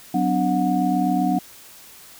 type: tone cluster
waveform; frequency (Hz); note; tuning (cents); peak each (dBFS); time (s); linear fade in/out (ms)
sine; 185.5 / 253.2 / 293 / 729; F#3 / B3 / D4 / F#5; +5 / +43 / -4 / -26; -23; 0.14-1.39; 5
effects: white hiss -45 dBFS RMS until 2.19 s